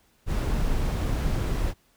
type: noise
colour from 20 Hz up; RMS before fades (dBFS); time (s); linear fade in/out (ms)
brown; -25; 0.26-1.74; 50
effects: pink hiss -64 dBFS RMS until 1.96 s